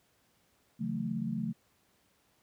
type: chord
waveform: sine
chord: F# minor seventh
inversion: second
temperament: just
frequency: 138.75 / 166.5 / 185 / 222 Hz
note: C#3 / E3 / F#3 / A3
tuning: +2 / +18 / 0 / +16 cents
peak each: -39 / -39 / -38 / -34 dBFS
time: 0.79-1.53 s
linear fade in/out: 20 ms
effects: pink hiss -70 dBFS RMS until 2.42 s + high-pass 80 Hz 12 dB/octave